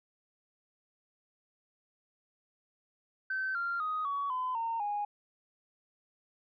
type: tone with pitch steps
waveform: sine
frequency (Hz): 1539 / 1387 / 1250.1 / 1126.6 / 1015.4 / 915.1 / 824.7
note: G6 / F6 / D#6 / C#6 / B5 / A#5 / G#5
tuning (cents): -32 / -12 / +8 / +28 / +48 / -32 / -12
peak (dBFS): -30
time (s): 3.3-5.05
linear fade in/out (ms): 5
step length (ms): 250
effects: tanh soft clip ceiling -26 dBFS